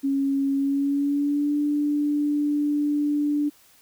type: tone with pitch glide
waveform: sine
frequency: 275.2 to 293.3 Hz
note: C#4 to D4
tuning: -12 to -2 cents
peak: -20 dBFS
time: 0.03-3.5 s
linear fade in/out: 20 ms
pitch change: +110 cents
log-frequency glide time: 0.55-1.57 s
effects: white hiss -56 dBFS RMS until 3.81 s